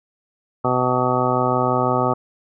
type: harmonic tone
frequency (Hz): 125.9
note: B2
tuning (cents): +34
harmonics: 1 / 2 / 3 / 4 / 5 / 6 / 7 / 9 / 10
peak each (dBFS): -25 / -25 / -25 / -25 / -25 / -25 / -25 / -25 / -25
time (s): 0.64-2.14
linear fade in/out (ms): 10
effects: none